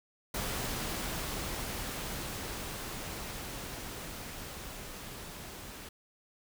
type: noise with level ramp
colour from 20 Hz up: pink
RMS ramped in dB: -35 to -46 dBFS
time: 0.34-5.89 s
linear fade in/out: 5 ms
effects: none